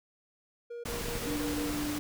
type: tone bursts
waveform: triangle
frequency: 474 Hz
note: A#4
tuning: 29 cents sharp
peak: -36 dBFS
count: 6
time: 0.7-1.71 s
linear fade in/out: 10 ms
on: 140 ms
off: 34 ms
type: noise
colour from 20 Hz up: pink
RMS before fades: -37 dBFS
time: 0.85-1.99 s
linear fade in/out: 10 ms
type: clicks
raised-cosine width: 3 ms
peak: -26 dBFS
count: 9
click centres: 0.858 / 0.942 / 1.012 / 1.044 / 1.084 / 1.155 / 1.259 / 1.306 / 1.358 s
type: tone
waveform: sine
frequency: 295.7 Hz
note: D4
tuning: 12 cents sharp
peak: -32 dBFS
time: 1.27-1.99 s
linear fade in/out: 0 ms
effects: none